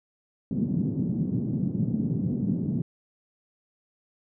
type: band-pass noise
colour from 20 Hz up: white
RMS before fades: -27 dBFS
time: 0.51-2.82 s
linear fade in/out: 2 ms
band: 130 to 230 Hz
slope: 24 dB/octave
effects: none